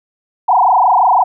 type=tone with frequency modulation; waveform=sine; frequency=860 Hz; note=A5; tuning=40 cents flat; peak=-7 dBFS; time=0.48-1.24 s; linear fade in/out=10 ms; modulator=25.9 Hz; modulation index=5.4; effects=none